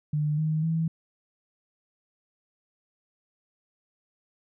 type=tone with pitch steps; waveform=sine; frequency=150 / 156.1 / 162.45 Hz; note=D3 / D#3 / E3; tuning=+37 / +6 / -25 cents; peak=-23 dBFS; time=0.13-0.88 s; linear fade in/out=5 ms; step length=250 ms; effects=none